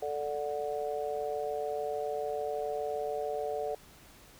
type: harmonic tone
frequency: 146.83 Hz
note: D3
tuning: in tune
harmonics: 3 / 4 / 5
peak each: -35 / -36 / -37 dBFS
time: 0.02-3.75 s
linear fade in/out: 5 ms
effects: pink hiss -56 dBFS RMS until 4.39 s